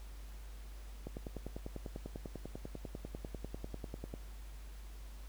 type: click train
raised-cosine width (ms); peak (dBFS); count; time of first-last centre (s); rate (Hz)
2; -29; 32; 1.07-4.139; 10.1
effects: added 50 Hz sine -46 dBFS peak until 5.28 s + pink hiss -60 dBFS RMS until 5.28 s